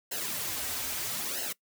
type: noise with flanger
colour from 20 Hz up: white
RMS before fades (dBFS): -34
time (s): 0.11-1.53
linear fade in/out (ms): 10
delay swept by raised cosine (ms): 0.84 to 6.24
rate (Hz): 0.77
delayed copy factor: -0.8
effects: noise-tail reverb RT60 0.1 s tail -21 dB re dry